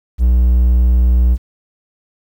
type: tone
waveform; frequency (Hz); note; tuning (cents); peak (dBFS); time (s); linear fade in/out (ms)
triangle; 60.8; B1; -26; -6; 0.18-1.38; 50
effects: 8-bit